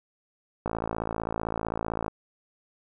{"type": "click train", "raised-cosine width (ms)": 1, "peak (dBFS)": -15, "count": 80, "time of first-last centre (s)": [0.66, 2.081], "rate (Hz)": 55.6, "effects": []}